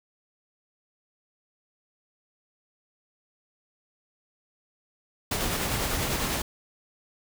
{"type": "noise with tremolo", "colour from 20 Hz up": "pink", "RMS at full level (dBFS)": -27, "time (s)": [5.31, 6.42], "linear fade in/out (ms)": 5, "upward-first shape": "sine", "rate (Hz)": 10, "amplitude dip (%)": 30, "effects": []}